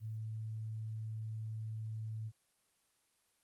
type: tone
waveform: sine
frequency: 110 Hz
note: A2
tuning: in tune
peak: -39 dBFS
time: 0-2.32 s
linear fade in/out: 50 ms
effects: white hiss -75 dBFS RMS until 3.43 s + Opus 24 kbps